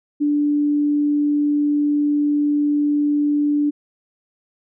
sine tone, 293 Hz, D4, 4 cents flat, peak -15 dBFS, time 0.2-3.71 s, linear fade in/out 20 ms, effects none

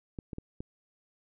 clicks, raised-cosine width 3 ms, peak -25 dBFS, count 4, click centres 0.188 / 0.332 / 0.384 / 0.605 s, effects none

